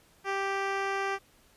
10% pulse tone with low-pass filter, 392 Hz, G4, in tune, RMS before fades -31 dBFS, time 0.24-1.19 s, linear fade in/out 50 ms, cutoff 4200 Hz, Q 0.51, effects pink hiss -62 dBFS RMS until 1.56 s + resampled to 32000 Hz

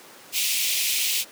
pink high-pass noise, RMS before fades -24 dBFS, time 0.32-1.25 s, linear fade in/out 50 ms, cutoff 2300 Hz, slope 48 dB/octave, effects pink hiss -46 dBFS RMS until 1.31 s + high-pass 300 Hz 12 dB/octave

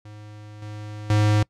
square tone with level steps, 105.5 Hz, G#2, 28 cents sharp, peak -40 / -34 / -17 dBFS, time 0.05-1.43 s, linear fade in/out 5 ms, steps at 0.62 / 1.1 s, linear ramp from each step 2 ms, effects noise-tail reverb RT60 0.1 s tail -24 dB re dry + low-pass 7000 Hz 12 dB/octave

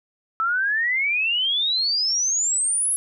sine exponential sweep, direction up, 1304 to 11000 Hz, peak -19 dBFS, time 0.4-2.96 s, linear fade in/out 0 ms, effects none

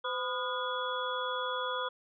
sine tone cluster, 510 / 999 / 1232 / 1440 / 3380 Hz, C5 / B5 / D#6 / F#6 / G#7, -44 / +20 / -17 / -47 / +30 cents, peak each -37 / -37 / -38 / -39 / -39 dBFS, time 0.04-1.89 s, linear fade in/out 10 ms, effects none

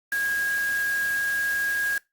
sine tone in noise, 1638 Hz, G#6, 24 cents flat, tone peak -23 dBFS, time 0.12-1.98 s, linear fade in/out 2 ms, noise white, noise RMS -37 dBFS, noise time 0.12-1.98 s, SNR +11 dB, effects noise-tail reverb RT60 0.2 s tail -21 dB re dry + Opus 48 kbps

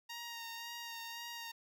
10% pulse tone with vibrato, 932.3 Hz, A#5, in tune, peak -35 dBFS, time 0.09-1.52 s, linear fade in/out 10 ms, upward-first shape sine, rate 1.9 Hz, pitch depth 21 cents each way, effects none

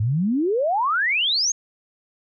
sine exponential sweep, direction up, 100 to 6670 Hz, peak -18 dBFS, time 0-1.52 s, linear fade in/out 5 ms, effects none

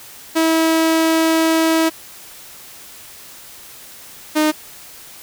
sawtooth tone pair in turn, 323.7 / 307.1 Hz, E4 / D#4, -31 / -23 cents, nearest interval minor second, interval 92 cents, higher first, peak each -9 dBFS, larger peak neither, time 0.35-1.9 / 4.35-4.52 s, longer first, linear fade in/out 20 ms, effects white hiss -39 dBFS RMS until 5.22 s

